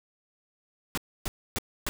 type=noise bursts; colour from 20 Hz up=pink; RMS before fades=-30 dBFS; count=4; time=0.95-1.89 s; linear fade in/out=0 ms; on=25 ms; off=280 ms; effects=none